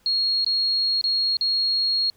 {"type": "tone with dropouts", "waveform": "sine", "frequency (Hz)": 4291, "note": "C8", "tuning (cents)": 43, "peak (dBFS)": -19, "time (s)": [0.06, 2.1], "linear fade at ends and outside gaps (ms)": 1, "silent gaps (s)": [[0.446, 0.464], [1.013, 1.04], [1.369, 1.41]], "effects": ["pink hiss -61 dBFS RMS until 2.16 s"]}